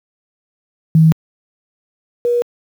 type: tone pair in turn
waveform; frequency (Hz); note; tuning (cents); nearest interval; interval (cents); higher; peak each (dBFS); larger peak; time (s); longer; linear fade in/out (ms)
sine; 160 / 480.4; D#3 / B4; +49 / -48; octave + perfect fifth; 1903; second; -5 / -12; first; 0.95-1.12 / 2.25-2.42; neither; 0
effects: high-pass 100 Hz 12 dB/octave + 7-bit